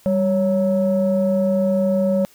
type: tone pair together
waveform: sine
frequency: 196.5 / 555.8 Hz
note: G3 / C#5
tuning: +4 / +4 cents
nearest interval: octave + tritone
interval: 1800 cents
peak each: -17 dBFS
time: 0.06-2.25 s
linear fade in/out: 0 ms
effects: tanh soft clip ceiling -10 dBFS + white hiss -52 dBFS RMS until 2.34 s